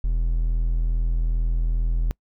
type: tone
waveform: triangle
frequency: 41.2 Hz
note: E1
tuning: in tune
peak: -17 dBFS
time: 0.04-2.11 s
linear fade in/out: 0 ms
effects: noise-tail reverb RT60 0.1 s tail -26 dB re dry